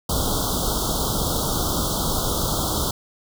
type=band-stop noise; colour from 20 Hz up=pink; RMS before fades=-23 dBFS; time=0.09-2.91 s; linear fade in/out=5 ms; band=1400 to 3200 Hz; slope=96 dB/octave; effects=none